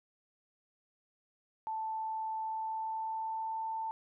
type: tone with pitch glide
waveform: sine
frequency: 881 to 890.2 Hz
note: A5 to A5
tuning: +2 to +20 cents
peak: -34 dBFS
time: 1.67-3.91 s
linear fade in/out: 0 ms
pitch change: +18 cents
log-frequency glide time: 2.41-3.65 s
effects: none